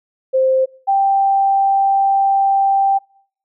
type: tone pair in turn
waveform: sine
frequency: 524 / 785.1 Hz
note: C5 / G5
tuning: +2 / +2 cents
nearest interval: perfect fifth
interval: 700 cents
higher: second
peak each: -11 dBFS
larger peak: neither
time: 0.33-0.66 / 0.87-2.99 s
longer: second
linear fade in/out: 20 ms
effects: noise-tail reverb RT60 0.6 s tail -25 dB re dry